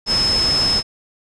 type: tone in noise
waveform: sine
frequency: 5190 Hz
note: E8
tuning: 28 cents flat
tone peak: -15 dBFS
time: 0.06-0.83 s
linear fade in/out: 50 ms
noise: pink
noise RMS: -24 dBFS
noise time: 0.06-0.83 s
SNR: +6 dB
effects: resampled to 22050 Hz